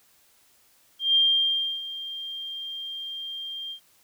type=tone with ADSR envelope; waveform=sine; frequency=3191 Hz; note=G7; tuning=30 cents sharp; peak=-16 dBFS; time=0.99-3.8 s; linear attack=160 ms; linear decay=660 ms; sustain=-16 dB; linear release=90 ms; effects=white hiss -61 dBFS RMS until 4.03 s